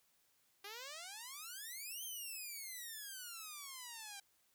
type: exponential two-way sweep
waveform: 5% pulse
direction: up then down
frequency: 392 to 3186 to 782 Hz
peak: -36 dBFS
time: 0.64-4.2 s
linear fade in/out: 5 ms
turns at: 2.04 s
effects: white hiss -75 dBFS RMS until 4.54 s